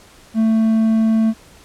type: tone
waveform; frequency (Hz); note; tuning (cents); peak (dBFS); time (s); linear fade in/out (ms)
triangle; 222; A3; +16; -10; 0.34-1.34; 50
effects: pink hiss -46 dBFS RMS until 1.64 s + low-pass 11000 Hz 12 dB/octave